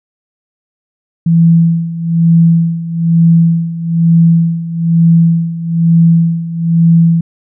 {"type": "tone with tremolo", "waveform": "sine", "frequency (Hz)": 166.6, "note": "E3", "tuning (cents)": 19, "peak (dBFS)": -3, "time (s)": [1.26, 7.21], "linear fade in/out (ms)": 5, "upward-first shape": "sine", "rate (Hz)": 1.1, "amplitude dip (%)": 80, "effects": []}